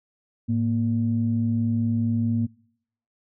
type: tone pair together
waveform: sine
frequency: 108.56 / 233.1 Hz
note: A2 / A#3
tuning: -23 / 0 cents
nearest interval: octave + minor second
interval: 1323 cents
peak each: -23 / -22 dBFS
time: 0.48-2.47 s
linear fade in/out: 20 ms
effects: noise-tail reverb RT60 0.7 s tail -26 dB re dry + tanh soft clip ceiling -12 dBFS